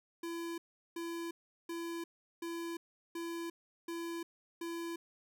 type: tone bursts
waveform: square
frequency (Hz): 336.8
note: E4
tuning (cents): +37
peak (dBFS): -39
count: 7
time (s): 0.23-4.96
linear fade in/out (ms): 5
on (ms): 350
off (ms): 380
effects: none